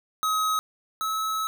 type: tone pair in turn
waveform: square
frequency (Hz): 1271 / 1294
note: D#6 / E6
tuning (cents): +36 / -32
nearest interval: unison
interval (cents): 32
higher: second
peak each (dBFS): -23 / -26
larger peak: first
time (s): 0.23-0.59 / 1.01-1.47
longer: second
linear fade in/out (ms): 0
effects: none